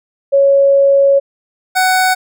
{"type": "tone pair in turn", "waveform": ["sine", "25% pulse"], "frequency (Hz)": [554.4, 746], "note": ["C#5", "F#5"], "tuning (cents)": [0, 14], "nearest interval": "perfect fourth", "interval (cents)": 514, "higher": "second", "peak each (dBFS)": -6, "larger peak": "neither", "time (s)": [[0.32, 1.2], [1.75, 2.15]], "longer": "first", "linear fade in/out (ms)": 20, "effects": []}